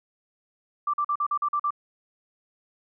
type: tone bursts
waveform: sine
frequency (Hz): 1174.7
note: D6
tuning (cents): 0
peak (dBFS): -22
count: 8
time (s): 0.87-1.706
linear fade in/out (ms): 5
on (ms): 66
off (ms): 44
effects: none